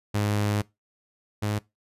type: tone pair in turn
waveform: sawtooth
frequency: 103.83 / 104.85 Hz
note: G#2 / G#2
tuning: 0 / +17 cents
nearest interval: unison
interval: 17 cents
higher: second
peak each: -19 / -21 dBFS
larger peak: first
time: 0.14-0.62 / 1.42-1.59 s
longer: first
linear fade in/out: 10 ms
effects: noise-tail reverb RT60 0.2 s tail -21 dB re dry + resampled to 32000 Hz